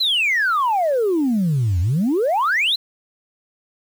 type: exponential two-way sweep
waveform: sine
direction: down then up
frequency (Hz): 4186 to 82.41 to 4186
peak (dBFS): -14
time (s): 0-2.76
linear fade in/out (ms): 10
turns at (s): 1.8
effects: tanh soft clip ceiling -13 dBFS + 7-bit